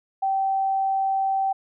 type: tone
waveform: sine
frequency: 775 Hz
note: G5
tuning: 20 cents flat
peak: -20 dBFS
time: 0.22-1.53 s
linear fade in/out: 10 ms
effects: none